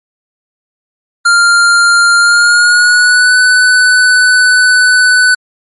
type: tone with pitch glide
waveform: square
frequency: 1396.9 to 1497.2 Hz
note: F6 to F#6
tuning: 0 to +20 cents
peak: -5 dBFS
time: 1.25-5.35 s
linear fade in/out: 10 ms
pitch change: +120 cents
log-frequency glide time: 2.19-3.36 s
effects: MP3 48 kbps